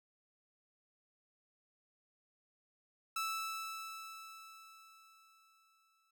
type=tone with exponential decay; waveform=sawtooth; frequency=1316 Hz; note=E6; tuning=3 cents flat; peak=-31 dBFS; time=3.16-6.11 s; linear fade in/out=5 ms; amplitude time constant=640 ms; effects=none